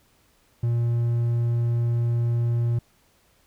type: tone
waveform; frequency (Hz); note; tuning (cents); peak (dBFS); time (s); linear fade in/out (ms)
triangle; 118.1; A#2; +23; -18; 0.63-2.79; 5
effects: pink hiss -62 dBFS RMS until 3.46 s